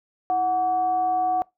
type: tone with frequency modulation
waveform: sine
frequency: 737 Hz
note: F#5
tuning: 7 cents flat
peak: -19 dBFS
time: 0.3-1.42 s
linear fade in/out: 0 ms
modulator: 410 Hz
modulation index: 0.3
effects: noise-tail reverb RT60 0.2 s tail -24 dB re dry